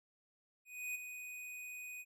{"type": "tone with ADSR envelope", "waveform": "square", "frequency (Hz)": 2489, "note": "D#7", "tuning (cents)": 0, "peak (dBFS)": -38, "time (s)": [0.65, 2.05], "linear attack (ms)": 300, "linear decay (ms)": 14, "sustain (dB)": -8, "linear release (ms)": 45, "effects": []}